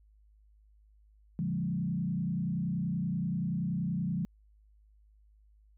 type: tone with frequency modulation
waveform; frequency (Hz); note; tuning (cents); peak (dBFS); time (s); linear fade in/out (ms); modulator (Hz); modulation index
sine; 174.9; F3; +3; -29; 1.39-4.25; 0; 30.5; 1.2
effects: added 52 Hz sine -59 dBFS peak until 5.77 s